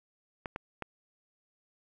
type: clicks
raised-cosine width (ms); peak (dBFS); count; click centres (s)
0.5; -21; 3; 0.458 / 0.561 / 0.823
effects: 10-bit